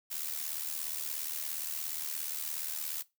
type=noise with amplitude modulation; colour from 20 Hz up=blue; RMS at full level=-34 dBFS; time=0.1-3.03 s; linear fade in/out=20 ms; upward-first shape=sine; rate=77.1 Hz; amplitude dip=70%; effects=noise-tail reverb RT60 0.2 s tail -18 dB re dry